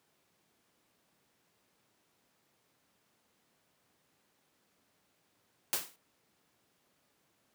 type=noise with exponential decay; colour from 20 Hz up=white; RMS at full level=-28 dBFS; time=5.73-5.96 s; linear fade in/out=0 ms; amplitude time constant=49 ms; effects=pink hiss -73 dBFS RMS until 7.54 s + high-pass 150 Hz 12 dB/octave